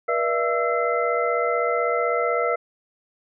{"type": "tone cluster", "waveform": "sine", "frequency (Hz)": [481.4, 597, 673, 1328, 2056], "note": ["B4", "D5", "E5", "E6", "C7"], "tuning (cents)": [-44, 28, 36, 12, -31], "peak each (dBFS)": [-24, -28, -26, -25, -30], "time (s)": [0.08, 2.56], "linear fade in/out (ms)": 10, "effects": []}